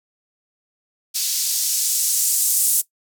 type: noise with band-pass filter sweep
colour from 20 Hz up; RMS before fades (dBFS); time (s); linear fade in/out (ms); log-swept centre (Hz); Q
violet; -20; 1.14-2.82; 20; 4600 to 8800; 1.3
effects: noise-tail reverb RT60 0.1 s tail -17 dB re dry